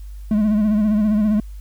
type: tone with vibrato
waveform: triangle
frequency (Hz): 211.7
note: G#3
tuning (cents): +33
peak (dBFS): -12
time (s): 0.31-1.4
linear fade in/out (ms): 2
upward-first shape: sine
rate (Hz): 15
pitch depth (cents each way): 56
effects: added 50 Hz sine -31 dBFS peak until 1.6 s + white hiss -56 dBFS RMS until 1.6 s